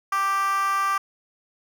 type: tone with high-pass filter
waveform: 10% pulse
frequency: 392 Hz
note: G4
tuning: in tune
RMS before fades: -23 dBFS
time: 0.12-0.98 s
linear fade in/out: 5 ms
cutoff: 1100 Hz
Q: 7.8
effects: none